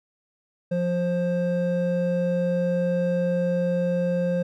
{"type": "tone pair together", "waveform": "triangle", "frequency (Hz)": [176.07, 528], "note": ["F3", "C5"], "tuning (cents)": [14, 16], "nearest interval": "octave + perfect fifth", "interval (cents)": 1902, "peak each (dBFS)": -22, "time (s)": [0.71, 4.43], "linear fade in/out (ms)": 10, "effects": []}